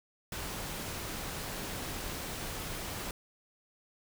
pink noise, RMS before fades -39 dBFS, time 0.32-3.11 s, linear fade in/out 2 ms, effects none

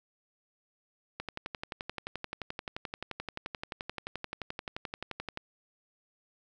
click train, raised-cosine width 0.3 ms, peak -20 dBFS, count 49, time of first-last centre 1.2-5.374 s, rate 11.5 Hz, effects none

